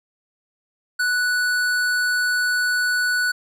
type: tone with hard clipping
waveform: sine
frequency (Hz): 1480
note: F#6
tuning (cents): 0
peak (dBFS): -20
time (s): 0.99-3.32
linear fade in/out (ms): 10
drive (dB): 14
effects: none